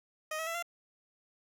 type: tone with pitch steps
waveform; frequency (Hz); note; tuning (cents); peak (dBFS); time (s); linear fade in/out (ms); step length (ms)
15% pulse; 622.3 / 643.5 / 665.4 / 688.1; D#5 / E5 / E5 / F5; 0 / -42 / +16 / -26; -28; 0.31-0.626; 5; 79
effects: none